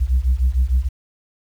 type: beating tone pair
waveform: sine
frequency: 60.3 / 66.9 Hz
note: B1 / C2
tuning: -41 / +39 cents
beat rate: 6.6 Hz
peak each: -16 dBFS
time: 0-0.89 s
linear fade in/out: 20 ms
effects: tanh soft clip ceiling -10 dBFS + 8-bit